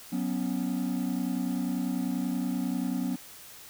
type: chord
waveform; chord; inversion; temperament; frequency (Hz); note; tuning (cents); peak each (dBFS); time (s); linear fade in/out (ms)
triangle; F# suspended fourth; none; equal; 185 / 246.9 / 277.2; F#3 / B3 / C#4; 0 / 0 / 0; -30 / -28 / -30; 0.12-3.16; 10
effects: tanh soft clip ceiling -20 dBFS + white hiss -48 dBFS RMS until 3.69 s